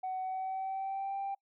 sine tone with pitch glide, 750 to 787.7 Hz, F#5 to G5, +23 to +8 cents, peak -32 dBFS, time 0.03-1.35 s, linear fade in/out 10 ms, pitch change +85 cents, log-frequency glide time 0.22-1.17 s, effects noise-tail reverb RT60 0.1 s tail -26 dB re dry + tanh soft clip ceiling -31 dBFS

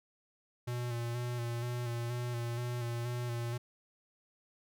square tone with vibrato, 120 Hz, B2, 49 cents flat, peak -35 dBFS, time 0.67-3.58 s, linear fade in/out 10 ms, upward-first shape square, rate 2.1 Hz, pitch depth 28 cents each way, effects none

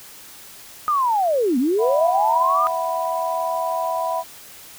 sine linear two-way sweep, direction down then up, 1244.5 to 234.1 to 1244.5 Hz, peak -16 dBFS, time 0.88-2.67 s, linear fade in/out 0 ms, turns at 1.58 s
sine chord, E suspended second, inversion none, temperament equal, 659.3 / 740 / 987.8 Hz, E5 / F#5 / B5, 0 / 0 / 0 cents, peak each -24 / -27 / -24 dBFS, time 1.78-4.24 s, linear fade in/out 50 ms
effects white hiss -42 dBFS RMS until 4.78 s

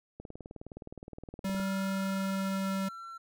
click train, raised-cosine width 2 ms, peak -30 dBFS, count 28, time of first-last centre 0.2-1.599 s, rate 19.3 Hz
square tone, 193.2 Hz, G3, 25 cents flat, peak -31 dBFS, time 1.44-2.89 s, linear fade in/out 10 ms
triangle tone with pitch glide, 1396.9 to 1351.7 Hz, F6 to E6, 0 to +43 cents, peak -40 dBFS, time 1.56-3.18 s, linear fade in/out 10 ms, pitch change -57 cents, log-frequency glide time 1.75-2.81 s
effects none

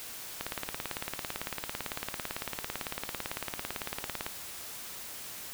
click train, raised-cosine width 0.3 ms, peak -17 dBFS, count 70, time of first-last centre 0.41-4.265 s, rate 17.9 Hz, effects white hiss -43 dBFS RMS until 5.53 s

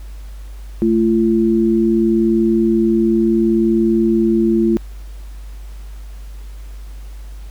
sine tone pair together, 220 / 340.7 Hz, A3 / F4, 0 / -43 cents, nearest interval minor sixth, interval 757 cents, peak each -14 dBFS, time 0.82-4.77 s, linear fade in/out 0 ms, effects added 50 Hz sine -29 dBFS peak until 7.5 s + pink hiss -48 dBFS RMS until 7.5 s

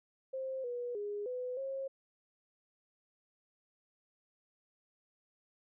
sine tone with pitch steps, 527 / 485.7 / 412 / 501 / 539 Hz, C5 / B4 / G#4 / B4 / C#5, +12 / -29 / -14 / +25 / -49 cents, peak -36 dBFS, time 0.33-1.88 s, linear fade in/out 10 ms, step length 310 ms, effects none

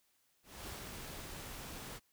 pink noise with ADSR envelope, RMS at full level -45 dBFS, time 0.43-2 s, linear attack 250 ms, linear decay 100 ms, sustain -2 dB, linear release 39 ms, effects white hiss -75 dBFS RMS until 2.12 s

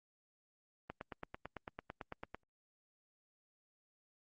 click train, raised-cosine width 0.5 ms, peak -28 dBFS, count 14, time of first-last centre 0.9-2.346 s, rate 8.99 Hz, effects Opus 24 kbps

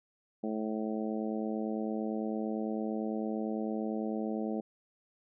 harmonic tone, 108.9 Hz, A2, 17 cents flat, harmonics 2 / 3 / 4 / 5 / 6 / 7, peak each -34 / -38 / -40 / -42 / -44 / -45 dBFS, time 0.43-4.61 s, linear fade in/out 10 ms, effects none

